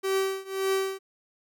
45% pulse tone with tremolo, 385.5 Hz, G4, 29 cents flat, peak -22 dBFS, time 0.03-0.99 s, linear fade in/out 20 ms, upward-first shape triangle, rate 1.8 Hz, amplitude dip 95%, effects none

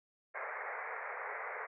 white band-pass noise, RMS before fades -42 dBFS, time 0.34-1.67 s, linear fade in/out 20 ms, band 420 to 2200 Hz, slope 96 dB/octave, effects none

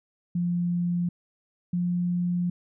sine tone pair in turn, 174.61 / 176.43 Hz, F3 / F3, 0 / +18 cents, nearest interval unison, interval 18 cents, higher second, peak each -23 dBFS, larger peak neither, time 0.35-1.09 / 1.73-2.5 s, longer second, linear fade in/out 5 ms, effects none

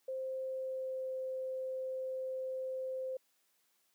sine tone with pitch glide, 524 to 520.7 Hz, C5 to C5, +2 to -8 cents, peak -36 dBFS, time 0.08-3.17 s, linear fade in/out 5 ms, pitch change -10 cents, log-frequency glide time 0.48-1.13 s, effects white hiss -75 dBFS RMS until 3.94 s + high-pass 200 Hz 12 dB/octave

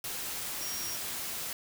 sine tone in noise, 5620 Hz, F8, 10 cents sharp, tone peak -38 dBFS, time 0.61-0.96 s, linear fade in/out 2 ms, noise white, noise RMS -37 dBFS, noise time 0.04-1.53 s, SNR -4 dB, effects none

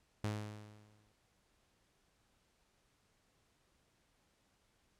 sawtooth tone with exponential decay, 105.6 Hz, G#2, 29 cents sharp, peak -30 dBFS, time 0.24-1.12 s, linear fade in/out 0 ms, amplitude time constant 190 ms, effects pink hiss -75 dBFS RMS until 4.99 s + low-pass 10000 Hz 12 dB/octave

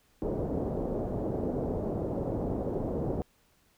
white low-pass noise, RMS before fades -32 dBFS, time 0.22-3.22 s, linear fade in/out 0 ms, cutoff 560 Hz, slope 24 dB/octave, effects pink hiss -67 dBFS RMS until 3.77 s

